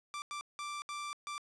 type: tone bursts at uneven times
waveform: sawtooth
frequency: 1174.7 Hz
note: D6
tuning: in tune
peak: -35 dBFS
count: 5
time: 0.14-0.22 / 0.31-0.41 / 0.59-0.82 / 0.89-1.13 / 1.27-1.38 s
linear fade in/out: 0 ms
effects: resampled to 22050 Hz + 11-bit